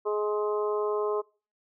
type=harmonic tone; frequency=210 Hz; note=G#3; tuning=19 cents sharp; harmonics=2 / 3 / 4 / 5 / 6; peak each=-26 / -36 / -40 / -34 / -41 dBFS; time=0.05-1.22 s; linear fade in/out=20 ms; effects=noise-tail reverb RT60 0.4 s tail -26 dB re dry